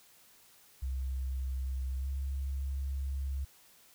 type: tone with pitch glide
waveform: sine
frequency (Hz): 65.41 to 68.03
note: C2 to C#2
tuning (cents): 0 to -32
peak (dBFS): -32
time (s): 0.82-3.45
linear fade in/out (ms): 10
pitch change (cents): +68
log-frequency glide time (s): 1.98-2.08
effects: white hiss -61 dBFS RMS until 3.94 s